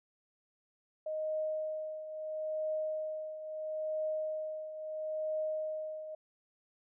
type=tone with tremolo; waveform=sine; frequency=622.3 Hz; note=D#5; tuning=in tune; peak=-31 dBFS; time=1.06-6.15 s; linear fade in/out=5 ms; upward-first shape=triangle; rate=0.75 Hz; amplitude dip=70%; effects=none